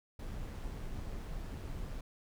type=noise with amplitude modulation; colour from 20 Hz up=brown; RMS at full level=-40 dBFS; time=0.19-2.01 s; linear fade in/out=5 ms; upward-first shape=sine; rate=134 Hz; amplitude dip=25%; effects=none